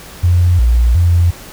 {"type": "tone with pitch steps", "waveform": "sine", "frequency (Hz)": [88.1, 58.9, 86.5], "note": ["F2", "A#1", "F2"], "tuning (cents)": [16, 19, -16], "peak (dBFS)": -7, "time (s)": [0.23, 1.31], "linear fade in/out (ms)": 10, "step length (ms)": 360, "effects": ["pink hiss -34 dBFS RMS until 1.52 s"]}